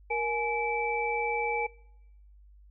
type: tone cluster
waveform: sine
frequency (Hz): 468.6 / 842 / 2319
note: A#4 / G#5 / D7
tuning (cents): +9 / +24 / -22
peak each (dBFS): -31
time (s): 0.1-1.67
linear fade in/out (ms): 10
effects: noise-tail reverb RT60 0.9 s tail -25 dB re dry + added 50 Hz sine -52 dBFS peak until 2.7 s